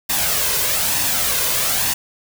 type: noise with flanger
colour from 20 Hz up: white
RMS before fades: -19 dBFS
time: 0.09-1.94 s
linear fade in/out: 10 ms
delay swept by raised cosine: 1.1 to 1.98 ms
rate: 1.1 Hz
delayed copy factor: +0.5
effects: none